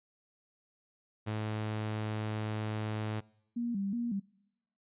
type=tone; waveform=sawtooth; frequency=107.8 Hz; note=A2; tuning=35 cents flat; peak=-29 dBFS; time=1.26-3.21 s; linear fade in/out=20 ms
type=tone with vibrato; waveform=sine; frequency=216.4 Hz; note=A3; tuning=29 cents flat; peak=-31 dBFS; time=3.56-4.2 s; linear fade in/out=10 ms; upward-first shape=square; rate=2.7 Hz; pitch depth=160 cents each way
effects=noise-tail reverb RT60 0.9 s tail -25 dB re dry + resampled to 8000 Hz